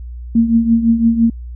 sine tone with tremolo, 229.6 Hz, A#3, 26 cents flat, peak -6 dBFS, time 0.35-1.3 s, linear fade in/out 5 ms, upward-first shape triangle, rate 5.9 Hz, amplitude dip 75%, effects added 60 Hz sine -26 dBFS peak until 1.55 s

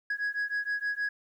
sine beating tone pair, 1661.2 / 1667.6 Hz, G#6 / G#6, 0 / +7 cents, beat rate 6.4 Hz, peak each -30 dBFS, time 0.1-1.09 s, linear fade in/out 5 ms, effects tanh soft clip ceiling -26 dBFS + 11-bit

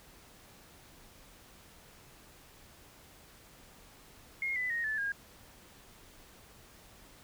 sine tone with pitch steps, 2144 / 2000 / 1866.5 / 1741.5 / 1624.8 Hz, C7 / B6 / A#6 / A6 / G#6, +42 / +21 / +2 / -18 / -38 cents, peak -31 dBFS, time 4.42-5.12 s, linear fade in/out 2 ms, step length 140 ms, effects pink hiss -57 dBFS RMS until 7.23 s

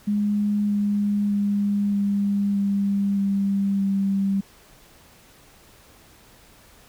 sine tone with pitch steps, 206.6 / 204.8 / 203.1 / 201.3 / 199.56 / 197.84 / 196.13 Hz, G#3 / G#3 / G#3 / G3 / G3 / G3 / G3, -9 / -24 / -38 / +46 / +31 / +16 / +1 cents, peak -19 dBFS, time 0.07-4.41 s, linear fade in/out 10 ms, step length 620 ms, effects pink hiss -52 dBFS RMS until 6.88 s

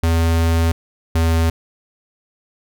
square tone pair in turn, 82.7 / 82.08 Hz, E2 / E2, +6 / -7 cents, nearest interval unison, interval 13 cents, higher first, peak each -14 dBFS, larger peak neither, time 0.03-0.72 / 1.15-1.5 s, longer first, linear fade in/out 5 ms, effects none

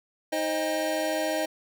square tone cluster, 314.7 / 530 / 624 / 800 Hz, D#4 / C5 / D#5 / G5, +20 / +22 / +5 / +35 cents, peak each -33 / -34 / -29 / -35 dBFS, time 0.32-1.46 s, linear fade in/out 10 ms, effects none

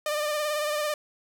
sawtooth tone with vibrato, 600 Hz, D5, 37 cents sharp, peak -22 dBFS, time 0.06-0.94 s, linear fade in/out 2 ms, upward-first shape sine, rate 18 Hz, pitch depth 34 cents each way, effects none

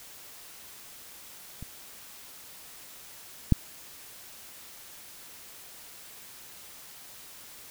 clicks, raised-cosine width 5 ms, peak -27 / -6 dBFS, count 2, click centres 1.626 / 3.523 s, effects white hiss -48 dBFS RMS until 7.7 s

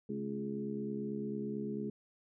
harmonic tone with a mistuned harmonic, 69 Hz, C#2, 7 cents flat, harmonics 2 / 3 / 4 / 5 / 6, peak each -47 / -38 / -46 / -44 / -42 dBFS, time 0.09-1.9 s, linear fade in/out 5 ms, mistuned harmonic 3, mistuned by +39 cents, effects none

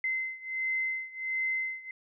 sine beating tone pair, 2062 / 2063.4 Hz, C7 / C7, -26 / -25 cents, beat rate 1.4 Hz, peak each -32 / -34 dBFS, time 0.04-1.91 s, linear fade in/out 2 ms, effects none

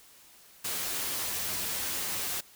white noise with comb filter, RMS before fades -33 dBFS, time 0.64-2.41 s, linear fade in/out 10 ms, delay 11 ms, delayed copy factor +0.55, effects white hiss -56 dBFS RMS until 2.55 s

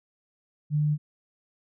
sine tone, 149.7 Hz, D3, 33 cents sharp, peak -21 dBFS, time 0.7-0.98 s, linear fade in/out 50 ms, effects none

